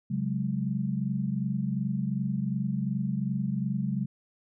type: chord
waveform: sine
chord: C# suspended fourth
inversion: none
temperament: equal with one note detuned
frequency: 135.9 / 185 / 207.7 Hz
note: C#3 / F#3 / G#3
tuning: -34 / 0 / 0 cents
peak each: -31 dBFS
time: 0.1-4.06 s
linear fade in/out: 10 ms
effects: none